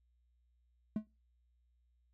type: tone with exponential decay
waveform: triangle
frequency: 214.3 Hz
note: A3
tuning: 45 cents flat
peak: -27 dBFS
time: 0.96-1.07 s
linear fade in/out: 2 ms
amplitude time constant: 23 ms
effects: noise-tail reverb RT60 0.3 s tail -26 dB re dry + added 60 Hz sine -70 dBFS peak until 2.13 s